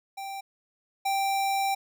square tone pair in turn, 784 / 784 Hz, G5 / G5, 0 / 0 cents, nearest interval unison, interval 0 cents, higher neither, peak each -35 / -25 dBFS, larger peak second, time 0.17-0.41 / 1.05-1.75 s, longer second, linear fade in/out 10 ms, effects none

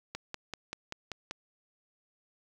click train, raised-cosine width 0.2 ms, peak -20 dBFS, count 7, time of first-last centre 0.15-1.311 s, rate 5.17 Hz, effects 9-bit

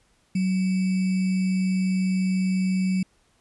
sine tone with sample-and-hold, 187.1 Hz, F#3, 20 cents sharp, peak -20 dBFS, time 0.35-3.03 s, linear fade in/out 5 ms, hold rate 2450 Hz, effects pink hiss -64 dBFS RMS until 3.4 s + resampled to 24000 Hz

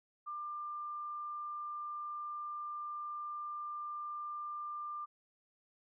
sine tone, 1193 Hz, D6, 27 cents sharp, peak -39 dBFS, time 0.26-5.06 s, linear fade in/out 20 ms, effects none

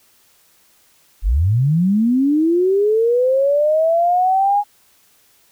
sine linear sweep, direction up, 38.18 to 830.6 Hz, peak -12 dBFS, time 1.22-4.64 s, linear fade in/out 50 ms, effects white hiss -55 dBFS RMS until 5.51 s

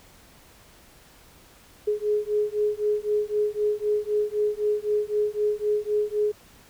sine beating tone pair, 417.9 / 421.8 Hz, G#4 / G#4, +11 / +27 cents, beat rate 3.9 Hz, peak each -25 dBFS, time 1.87-6.32 s, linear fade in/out 10 ms, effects pink hiss -53 dBFS RMS until 6.69 s

